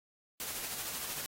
white noise with tremolo, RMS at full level -38 dBFS, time 0.4-1.26 s, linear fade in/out 0 ms, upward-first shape sine, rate 13 Hz, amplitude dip 35%, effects AAC 48 kbps

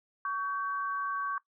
sine tone pair together, 1126 / 1554.4 Hz, C#6 / G6, +27 / -15 cents, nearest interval tritone, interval 558 cents, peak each -31 / -37 dBFS, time 0.25-1.38 s, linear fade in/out 2 ms, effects noise-tail reverb RT60 0.1 s tail -19 dB re dry

